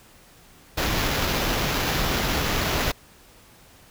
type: noise with sample-and-hold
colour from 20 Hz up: pink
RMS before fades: -24 dBFS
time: 0.77-2.92 s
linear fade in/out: 10 ms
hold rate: 8820 Hz
effects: pink hiss -52 dBFS RMS until 3.9 s